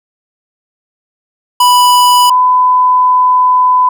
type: tone pair in turn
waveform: square / sine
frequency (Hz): 987.8 / 1003.9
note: B5 / B5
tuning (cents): 0 / +28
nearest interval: unison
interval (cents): 28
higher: second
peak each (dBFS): -5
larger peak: neither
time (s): 1.6-2.3 / 2.3-3.89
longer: second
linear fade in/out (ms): 5
effects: none